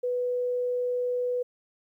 sine tone, 493.9 Hz, B4, in tune, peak -25 dBFS, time 0.03-1.43 s, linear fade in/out 10 ms, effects 11-bit

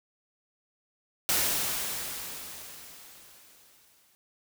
white noise with exponential decay, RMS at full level -25 dBFS, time 1.29-4.15 s, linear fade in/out 0 ms, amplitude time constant 620 ms, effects none

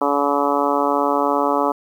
harmonic tone, 142.9 Hz, D3, 47 cents flat, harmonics 2 / 3 / 4 / 5 / 6 / 7 / 8 / 9, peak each -23 / -24 / -23 / -25 / -23 / -24 / -24 / -27 dBFS, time 0.01-1.72 s, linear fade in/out 5 ms, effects 8-bit

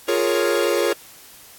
45% pulse chord, Bb minor seventh, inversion second, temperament equal, 349.2 / 415.3 / 466.2 / 554.4 Hz, F4 / Ab4 / Bb4 / Db5, 0 / 0 / 0 / 0 cents, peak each -23 dBFS, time 0.08-0.93 s, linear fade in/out 5 ms, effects white hiss -45 dBFS RMS until 1.58 s + AAC 64 kbps

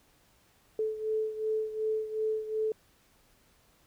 sine beating tone pair, 434.8 / 437.5 Hz, A4 / A4, -21 / -10 cents, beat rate 2.7 Hz, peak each -30 / -35 dBFS, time 0.79-2.72 s, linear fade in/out 2 ms, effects pink hiss -65 dBFS RMS until 3.86 s

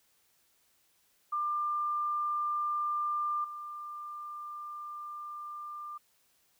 sine tone with level steps, 1194 Hz, D6, 28 cents sharp, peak -29 / -39 dBFS, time 1.32-5.98 s, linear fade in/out 10 ms, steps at 3.44 s, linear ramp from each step 5 ms, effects white hiss -70 dBFS RMS until 6.59 s

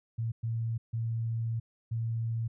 sine tone bursts at uneven times, 114.3 Hz, A#2, 34 cents flat, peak -29 dBFS, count 4, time 0.18-0.32 / 0.43-0.78 / 0.93-1.6 / 1.91-2.48 s, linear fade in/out 10 ms, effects none

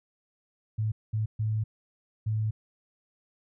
sine tone bursts at uneven times, 108.7 Hz, A2, 21 cents flat, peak -25 dBFS, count 4, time 0.78-0.92 / 1.13-1.26 / 1.39-1.64 / 2.26-2.51 s, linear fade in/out 10 ms, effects none

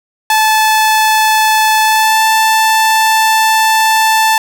sawtooth tone with pitch glide, 870 to 881.1 Hz, A5 to A5, -20 to +2 cents, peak -4 dBFS, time 0.3-4.38 s, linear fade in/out 2 ms, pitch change +22 cents, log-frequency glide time 1.82-2.24 s, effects none

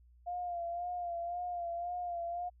sine tone with vibrato, 698.5 Hz, F5, in tune, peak -35 dBFS, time 0.26-2.5 s, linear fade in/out 20 ms, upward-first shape sine, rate 1.9 Hz, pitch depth 41 cents each way, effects added 60 Hz sine -59 dBFS peak until 2.6 s

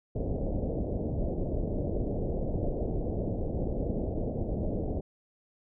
pink low-pass noise, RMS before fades -31 dBFS, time 0.15-5.01 s, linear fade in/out 10 ms, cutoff 650 Hz, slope 48 dB/octave, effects none

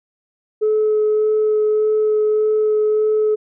sine tone with vibrato, 428.6 Hz, A4, 45 cents flat, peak -12 dBFS, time 0.61-3.36 s, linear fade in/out 20 ms, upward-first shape sine, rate 1.7 Hz, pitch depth 8 cents each way, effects tanh soft clip ceiling -10 dBFS

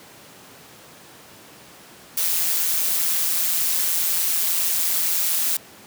blue noise with amplitude modulation, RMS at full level -19 dBFS, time 2.17-5.57 s, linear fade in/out 5 ms, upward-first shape sine, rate 170 Hz, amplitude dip 55%, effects pink hiss -45 dBFS RMS until 5.86 s + high-pass 150 Hz 12 dB/octave

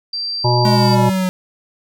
sine tone, 4699 Hz, D8, in tune, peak -20 dBFS, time 0.13-0.95 s, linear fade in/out 5 ms
harmonic tone, 121.7 Hz, B2, 25 cents flat, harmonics 1 / 3 / 5 / 7 / 8, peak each -14 / -20 / -22 / -19 / -22 dBFS, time 0.44-1.1 s, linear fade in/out 10 ms
square exponential sweep, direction down, 211.8 to 183.2 Hz, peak -16 dBFS, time 0.65-1.29 s, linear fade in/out 0 ms
effects none

